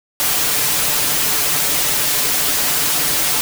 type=noise with comb filter; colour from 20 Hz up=white; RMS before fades=-17 dBFS; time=0.2-3.41 s; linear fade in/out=0 ms; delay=6.8 ms; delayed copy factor=+0.7; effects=none